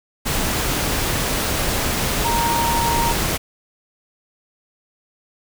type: tone in noise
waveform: sine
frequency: 932.3 Hz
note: A#5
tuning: in tune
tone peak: -19 dBFS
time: 2.24-3.13 s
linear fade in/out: 20 ms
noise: pink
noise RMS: -21 dBFS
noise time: 0.25-3.38 s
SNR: -1 dB
effects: none